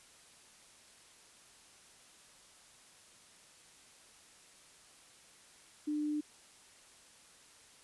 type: tone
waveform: sine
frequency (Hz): 299.2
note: D4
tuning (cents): +32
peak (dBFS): -32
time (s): 5.87-6.21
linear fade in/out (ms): 10
effects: white hiss -60 dBFS RMS until 7.83 s + resampled to 24000 Hz